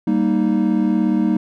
triangle chord, Eb major, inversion first, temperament equal, 196 / 233.1 / 311.1 Hz, G3 / Bb3 / Eb4, 0 / 0 / 0 cents, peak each -17 dBFS, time 0.07-1.37 s, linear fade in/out 5 ms, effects none

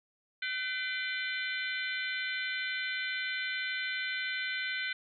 harmonic tone with a mistuned harmonic, 507 Hz, B4, 45 cents sharp, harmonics 3 / 4 / 5 / 6 / 7 / 8, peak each -36 / -38 / -40 / -42 / -43 / -44 dBFS, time 0.42-4.93 s, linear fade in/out 5 ms, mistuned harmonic 5, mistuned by -120 cents, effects none

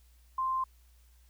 sine tone, 1046.5 Hz, C6, in tune, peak -28 dBFS, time 0.38-0.64 s, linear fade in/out 5 ms, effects added 60 Hz sine -58 dBFS peak until 1.29 s + white hiss -69 dBFS RMS until 1.29 s

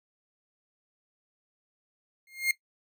40% pulse tone with exponential growth, 2128 Hz, C7, 29 cents sharp, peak -19 dBFS, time 2.27-2.51 s, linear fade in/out 2 ms, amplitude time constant 51 ms, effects noise-tail reverb RT60 0.1 s tail -18 dB re dry

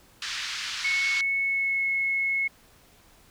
white band-pass noise, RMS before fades -33 dBFS, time 0.22-1.21 s, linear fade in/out 2 ms, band 1300 to 5200 Hz, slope 24 dB/octave
sine tone with pitch glide, 2203 to 2183 Hz, C#7 to C#7, -11 to -27 cents, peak -23 dBFS, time 0.84-2.48 s, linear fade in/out 10 ms, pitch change -16 cents, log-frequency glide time 1.43-1.87 s
effects pink hiss -57 dBFS RMS until 3.3 s

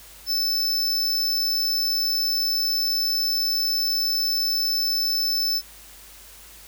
square tone, 5274 Hz, E8, in tune, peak -21 dBFS, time 0.26-5.62 s, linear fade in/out 50 ms, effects added 50 Hz sine -52 dBFS peak until 6.67 s + white hiss -46 dBFS RMS until 6.67 s

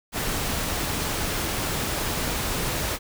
pink noise, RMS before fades -27 dBFS, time 0.12-2.99 s, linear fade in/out 50 ms, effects none

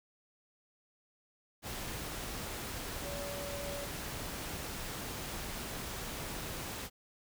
sine tone in noise, 570 Hz, C#5, 48 cents sharp, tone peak -41 dBFS, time 3.02-3.88 s, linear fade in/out 50 ms, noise pink, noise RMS -41 dBFS, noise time 1.62-6.9 s, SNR -3 dB, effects none

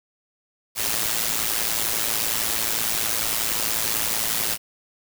white noise with amplitude modulation, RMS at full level -21 dBFS, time 0.75-4.58 s, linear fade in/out 50 ms, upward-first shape sine, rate 111 Hz, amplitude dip 70%, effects none

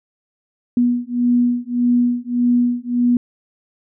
sine beating tone pair, 242.2 / 243.9 Hz, B3 / B3, -34 / -21 cents, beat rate 1.7 Hz, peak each -17 dBFS, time 0.77-3.17 s, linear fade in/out 2 ms, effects none

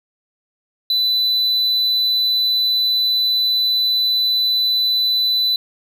triangle tone, 3995 Hz, B7, 19 cents sharp, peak -13 dBFS, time 0.9-5.56 s, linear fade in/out 2 ms, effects none

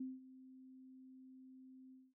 sine tone with ADSR envelope, 260 Hz, C4, 11 cents flat, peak -40 dBFS, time 0-2.14 s, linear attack 7 ms, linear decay 190 ms, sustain -16 dB, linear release 220 ms, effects none

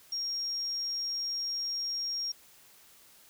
sine tone, 5580 Hz, F8, 2 cents flat, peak -31 dBFS, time 0.12-2.32 s, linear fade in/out 5 ms, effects white hiss -58 dBFS RMS until 3.29 s

